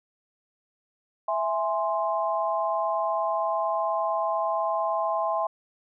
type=chord; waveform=sine; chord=E augmented; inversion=none; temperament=equal; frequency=659.3 / 830.6 / 1046.5 Hz; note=E5 / G#5 / B#5; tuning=0 / 0 / 0 cents; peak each=-27 / -29 / -28 dBFS; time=1.28-5.47 s; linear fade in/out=5 ms; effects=none